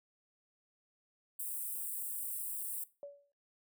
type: high-pass noise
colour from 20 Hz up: white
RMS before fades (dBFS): -40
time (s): 1.39-2.84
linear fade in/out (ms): 5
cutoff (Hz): 8000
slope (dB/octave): 96
type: tone with exponential decay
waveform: sine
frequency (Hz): 570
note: C#5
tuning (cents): +48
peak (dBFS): -40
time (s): 3.03-3.32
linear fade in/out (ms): 1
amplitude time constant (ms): 62
effects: noise-tail reverb RT60 0.3 s tail -18 dB re dry